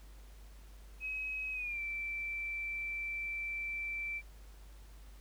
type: tone with pitch glide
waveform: sine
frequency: 2547 to 2336 Hz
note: D#7 to D7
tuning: +40 to -10 cents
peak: -36 dBFS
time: 1-4.22 s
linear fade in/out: 50 ms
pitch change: -150 cents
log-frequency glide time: 1.53-1.8 s
effects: added 50 Hz sine -51 dBFS peak until 5.2 s + pink hiss -63 dBFS RMS until 5.2 s